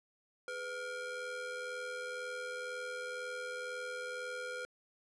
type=ring-modulated tone; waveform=square; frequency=460 Hz; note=A#4; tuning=23 cents flat; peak=-37 dBFS; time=0.48-4.65 s; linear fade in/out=0 ms; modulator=961 Hz; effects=resampled to 24000 Hz + 13-bit